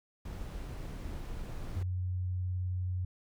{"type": "noise", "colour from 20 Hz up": "brown", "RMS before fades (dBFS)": -40, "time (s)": [0.25, 1.83], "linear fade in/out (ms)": 5}
{"type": "tone with vibrato", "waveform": "sine", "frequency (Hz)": 91.2, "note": "F#2", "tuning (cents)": -24, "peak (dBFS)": -31, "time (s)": [1.76, 3.05], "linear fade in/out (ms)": 5, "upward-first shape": "sine", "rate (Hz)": 19, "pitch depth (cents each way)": 12}
{"effects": []}